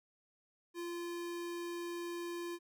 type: tone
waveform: square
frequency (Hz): 345.2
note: F4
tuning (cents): -20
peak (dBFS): -40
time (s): 0.74-2.59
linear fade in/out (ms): 50
effects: none